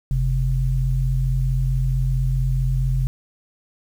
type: tone pair together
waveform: sine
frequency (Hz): 46.3 / 130.81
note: F#1 / C3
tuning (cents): +2 / 0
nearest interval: octave + tritone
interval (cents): 1798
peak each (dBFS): -20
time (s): 0.11-3.07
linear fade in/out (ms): 0
effects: 8-bit